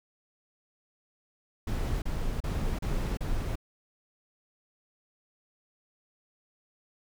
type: noise bursts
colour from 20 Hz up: brown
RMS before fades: -30 dBFS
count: 5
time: 1.67-3.556 s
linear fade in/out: 5 ms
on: 350 ms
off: 34 ms
effects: none